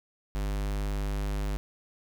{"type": "tone", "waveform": "square", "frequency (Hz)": 50.3, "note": "G1", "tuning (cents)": 45, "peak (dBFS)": -29, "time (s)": [0.35, 1.57], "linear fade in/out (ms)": 0, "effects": []}